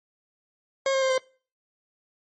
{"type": "tone with pitch steps", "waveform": "40% pulse", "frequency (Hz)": [541, 533.9, 526.8, 519.9], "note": ["C#5", "C5", "C5", "C5"], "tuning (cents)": [-42, 35, 12, -11], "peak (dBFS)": -20, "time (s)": [0.86, 1.18], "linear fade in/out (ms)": 2, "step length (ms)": 80, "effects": ["noise-tail reverb RT60 0.4 s tail -24 dB re dry", "MP3 32 kbps"]}